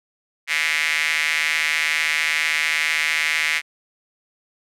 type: tone with high-pass filter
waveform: square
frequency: 77.78 Hz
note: D#2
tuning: in tune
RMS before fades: -21 dBFS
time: 0.47-3.62 s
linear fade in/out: 50 ms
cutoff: 2100 Hz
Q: 4.4
effects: low-pass 11000 Hz 12 dB/octave

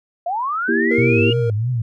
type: linear sweep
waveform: sine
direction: up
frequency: 659.3 to 2876 Hz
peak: -19 dBFS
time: 0.26-1.33 s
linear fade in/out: 5 ms
type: chord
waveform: sine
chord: E diminished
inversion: second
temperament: just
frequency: 237.3 / 329.6 / 395.6 Hz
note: Bb3 / E4 / G4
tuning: +31 / 0 / +16 cents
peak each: -20 dBFS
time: 0.68-1.31 s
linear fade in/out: 10 ms
type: tone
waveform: triangle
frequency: 468.6 Hz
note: A#4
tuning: 9 cents sharp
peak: -17 dBFS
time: 0.91-1.5 s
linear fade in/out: 2 ms
type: tone with vibrato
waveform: sine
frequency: 114.6 Hz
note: A#2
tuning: 29 cents flat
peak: -17 dBFS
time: 0.98-1.82 s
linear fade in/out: 5 ms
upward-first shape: triangle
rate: 3.1 Hz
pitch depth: 200 cents each way
effects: none

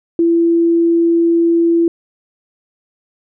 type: tone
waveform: sine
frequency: 336.3 Hz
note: E4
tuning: 35 cents sharp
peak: -9 dBFS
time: 0.19-1.88 s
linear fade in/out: 2 ms
effects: none

